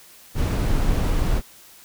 brown noise, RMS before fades -20 dBFS, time 0.34-1.42 s, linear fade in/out 50 ms, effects white hiss -48 dBFS RMS until 1.84 s

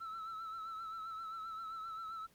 sine tone with vibrato, 1318.5 Hz, E6, in tune, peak -39 dBFS, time 0-2.27 s, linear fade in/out 20 ms, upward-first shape triangle, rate 7.6 Hz, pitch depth 52 cents each way, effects tanh soft clip ceiling -41 dBFS + pink hiss -69 dBFS RMS until 2.34 s

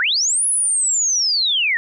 sine linear two-way sweep, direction up then down, 1370 to 10520 to 1782 Hz, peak -15 dBFS, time 0-1.77 s, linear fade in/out 0 ms, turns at 0.47 s, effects none

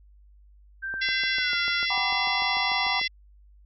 sine tone with pitch glide, 1568 to 1405 Hz, G6 to F6, 0 to +10 cents, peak -29 dBFS, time 0.82-1.86 s, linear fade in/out 20 ms, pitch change -190 cents, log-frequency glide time 1.34-1.56 s
click train, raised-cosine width 1 ms, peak -27 dBFS, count 15, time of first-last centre 0.94-3.014 s, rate 6.75 Hz
harmonic tone, 680 Hz, F5, 46 cents flat, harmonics 3 / 4 / 5 / 6 / 7 / 8, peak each -27 / -34 / -31 / -36 / -35 / -35 dBFS, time 1.01-3.08 s, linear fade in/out 10 ms
sine chord, G major seventh, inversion third, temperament equal with one note detuned, 740 / 784 / 977 / 1174.7 Hz, F#5 / G5 / B5 / D6, 0 / 0 / -19 / 0 cents, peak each -35 / -32 / -31 / -34 dBFS, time 1.9-3 s, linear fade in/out 5 ms
effects added 50 Hz sine -51 dBFS peak until 3.65 s

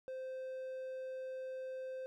triangle tone, 520 Hz, C5, 11 cents flat, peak -39 dBFS, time 0.08-2.06 s, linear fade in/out 0 ms, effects none

